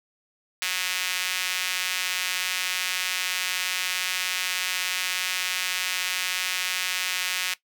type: tone with high-pass filter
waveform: sawtooth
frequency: 183.3 Hz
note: F#3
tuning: 16 cents flat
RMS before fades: -28 dBFS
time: 0.62-7.54 s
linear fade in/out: 0 ms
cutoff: 2400 Hz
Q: 1.4
effects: noise-tail reverb RT60 0.1 s tail -17 dB re dry